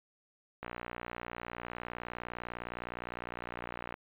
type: click train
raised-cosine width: 0.5 ms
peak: -24 dBFS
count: 199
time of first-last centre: 0.63-3.941 s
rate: 59.8 Hz
effects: resampled to 8000 Hz